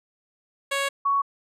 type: tone pair in turn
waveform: 10% pulse / sine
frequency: 554.4 / 1116.2 Hz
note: C#5 / C#6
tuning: 0 / +12 cents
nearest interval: octave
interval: 1212 cents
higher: second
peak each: -15 / -19 dBFS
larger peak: first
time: 0.71-0.89 / 1.05-1.22 s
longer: first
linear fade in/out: 10 ms
effects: low-pass 11000 Hz 12 dB/octave